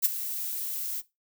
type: noise with ADSR envelope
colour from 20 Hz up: violet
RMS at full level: -20 dBFS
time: 0.02-1.02 s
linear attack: 31 ms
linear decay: 21 ms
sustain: -13 dB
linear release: 30 ms
effects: noise-tail reverb RT60 0.2 s tail -17 dB re dry